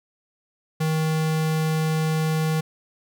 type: tone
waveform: square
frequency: 157.8 Hz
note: D#3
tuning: 25 cents sharp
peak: -21 dBFS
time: 0.8-2.61 s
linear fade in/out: 10 ms
effects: none